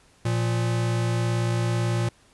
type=tone pair together; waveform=square; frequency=116.54 / 174.61 Hz; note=A#2 / F3; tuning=0 / 0 cents; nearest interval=perfect fifth; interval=700 cents; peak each=-23 / -32 dBFS; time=0.25-2.09 s; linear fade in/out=5 ms; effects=pink hiss -58 dBFS RMS until 2.33 s + resampled to 24000 Hz